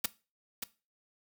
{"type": "noise with echo", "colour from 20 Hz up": "white", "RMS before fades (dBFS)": -29, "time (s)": [0.04, 0.06], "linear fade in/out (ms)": 5, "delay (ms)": 580, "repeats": 1, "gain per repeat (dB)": -7, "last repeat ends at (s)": 0.64, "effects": ["noise-tail reverb RT60 0.3 s tail -18 dB re dry"]}